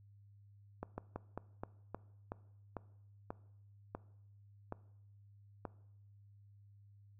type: slowing click train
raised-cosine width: 1 ms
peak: -27 dBFS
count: 12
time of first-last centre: 0.83-5.653 s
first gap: 150 ms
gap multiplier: 1.2
effects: noise-tail reverb RT60 0.8 s tail -20 dB re dry + added 101 Hz sine -59 dBFS peak until 7.19 s